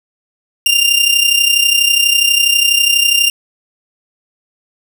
sawtooth tone with amplitude modulation, 2794 Hz, F7, in tune, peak -3 dBFS, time 0.66-3.3 s, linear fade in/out 2 ms, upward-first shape sine, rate 32.2 Hz, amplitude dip 65%, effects none

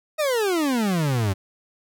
40% pulse exponential sweep, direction down, 639 to 91.9 Hz, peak -19 dBFS, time 0.18-1.34 s, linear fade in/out 20 ms, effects none

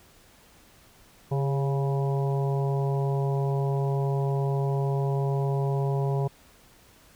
harmonic tone with a mistuned harmonic, 138.9 Hz, C#3, 4 cents sharp, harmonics 1 / 3 / 4 / 5 / 6 / 7, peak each -24 / -31 / -38 / -37 / -41 / -39 dBFS, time 1.31-6.28 s, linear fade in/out 10 ms, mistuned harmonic 3, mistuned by -37 cents, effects pink hiss -56 dBFS RMS until 7.15 s

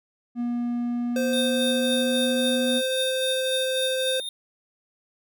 triangle tone with pitch glide, 240 to 244.5 Hz, B3 to B3, -49 to -17 cents, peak -22 dBFS, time 0.35-2.82 s, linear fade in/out 50 ms, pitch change +32 cents, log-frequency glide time 0.8-2.59 s
square tone, 520 Hz, C5, 11 cents flat, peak -25 dBFS, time 1.16-4.2 s, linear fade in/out 2 ms
square tone with tremolo, 3653 Hz, A#7, 36 cents flat, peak -25 dBFS, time 1.33-4.29 s, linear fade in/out 2 ms, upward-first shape triangle, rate 3.7 Hz, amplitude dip 60%
effects none

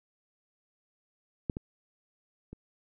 clicks, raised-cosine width 3 ms, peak -16 / -22 / -30 dBFS, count 3, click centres 1.498 / 1.569 / 2.53 s, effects none

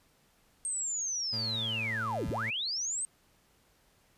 sine linear two-way sweep, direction down then up, 8510 to 32.7 to 8510 Hz, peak -31 dBFS, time 0.65-3.05 s, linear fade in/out 0 ms, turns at 2.29 s
30% pulse tone, 111.3 Hz, A2, 20 cents sharp, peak -35 dBFS, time 1.32-2.51 s, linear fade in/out 20 ms
effects pink hiss -67 dBFS RMS until 4.17 s + resampled to 32000 Hz

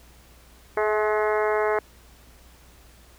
harmonic tone with a mistuned harmonic, 212.7 Hz, G#3, 42 cents sharp, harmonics 2 / 3 / 4 / 5 / 6 / 7 / 8 / 9 / 10, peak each -23 / -27 / -29 / -31 / -33 / -34 / -35 / -36 / -37 dBFS, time 0.77-1.79 s, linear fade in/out 2 ms, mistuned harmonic 3, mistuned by +24 cents, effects added 60 Hz sine -52 dBFS peak until 3.18 s + pink hiss -54 dBFS RMS until 3.18 s

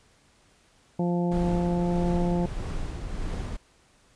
harmonic tone, 174.61 Hz, F3, in tune, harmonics 1 / 2 / 3 / 4 / 5, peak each -24 / -30 / -34 / -36 / -38 dBFS, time 0.99-2.46 s, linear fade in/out 5 ms
brown noise with tremolo, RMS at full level -30 dBFS, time 1.31-3.57 s, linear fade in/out 10 ms, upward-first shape triangle, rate 1.6 Hz, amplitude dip 40%
effects pink hiss -61 dBFS RMS until 4.15 s + resampled to 22050 Hz

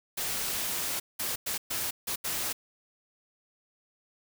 white noise bursts at uneven times, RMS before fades -32 dBFS, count 6, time 0.17-1 / 1.19-1.36 / 1.46-1.58 / 1.7-1.91 / 2.07-2.16 / 2.24-2.53 s, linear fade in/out 10 ms, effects none

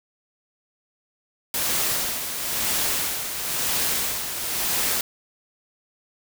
white noise with tremolo, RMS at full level -23 dBFS, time 1.54-5.01 s, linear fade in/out 2 ms, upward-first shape sine, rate 0.99 Hz, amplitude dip 55%, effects none

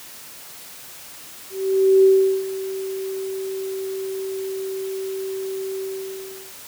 sine tone with ADSR envelope, 383.9 Hz, G4, 36 cents flat, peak -9 dBFS, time 1.5-6.54 s, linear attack 540 ms, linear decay 390 ms, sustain -16 dB, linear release 730 ms, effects white hiss -40 dBFS RMS until 6.67 s + high-pass 80 Hz 12 dB/octave

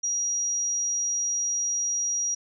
sine tone, 5740 Hz, F8, 47 cents sharp, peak -24 dBFS, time 0.03-2.35 s, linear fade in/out 10 ms, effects none

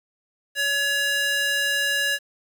square tone with high-pass filter, 564 Hz, C#5, 30 cents sharp, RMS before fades -23 dBFS, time 0.55-2.19 s, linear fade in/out 50 ms, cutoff 1700 Hz, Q 1.6, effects 8-bit

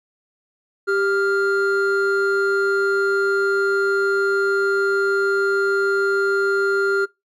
triangle tone pair together, 393.4 / 1400 Hz, G4 / F6, +6 / +4 cents, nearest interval octave + minor seventh, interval 2198 cents, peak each -17 / -19 dBFS, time 0.87-7.06 s, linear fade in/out 20 ms, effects noise-tail reverb RT60 0.2 s tail -22 dB re dry

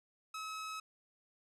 sawtooth tone, 1285 Hz, E6, 45 cents flat, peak -37 dBFS, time 0.34-0.8 s, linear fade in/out 5 ms, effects low-pass 10000 Hz 12 dB/octave

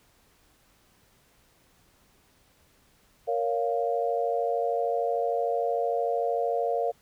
sine chord, Bb minor, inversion none, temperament just, 466.2 / 559.4 / 699.2 Hz, Bb4 / Db5 / F5, 0 / +16 / +2 cents, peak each -28 / -30 / -28 dBFS, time 3.27-6.92 s, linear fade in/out 20 ms, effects pink hiss -63 dBFS RMS until 7.01 s

